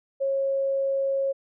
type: tone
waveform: sine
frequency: 545 Hz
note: C#5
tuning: 29 cents flat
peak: -22 dBFS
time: 0.2-1.33 s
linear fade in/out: 20 ms
effects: none